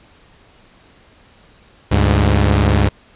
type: tone pair together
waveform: sawtooth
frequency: 72.2 / 102.1 Hz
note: D2 / G#2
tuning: -29 / -29 cents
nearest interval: tritone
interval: 600 cents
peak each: -10 dBFS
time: 1.91-2.89 s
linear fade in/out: 10 ms
effects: pink hiss -49 dBFS RMS until 3.15 s + resampled to 8000 Hz